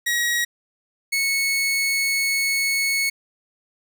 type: tone pair in turn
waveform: sawtooth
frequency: 1903 / 2203 Hz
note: A#6 / C#7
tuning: +35 / -11 cents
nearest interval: minor third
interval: 254 cents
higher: second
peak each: -16 dBFS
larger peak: neither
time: 0.06-0.45 / 1.12-3.1 s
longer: second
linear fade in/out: 10 ms
effects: none